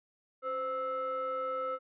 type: ring-modulated tone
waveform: triangle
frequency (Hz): 397.1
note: G4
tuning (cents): +22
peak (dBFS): -27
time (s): 0.42-1.79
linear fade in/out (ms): 50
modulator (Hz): 915
effects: resampled to 8000 Hz